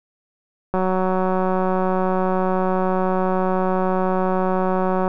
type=click train; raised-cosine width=1 ms; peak=-8 dBFS; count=808; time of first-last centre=0.74-5.079 s; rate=186 Hz; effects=none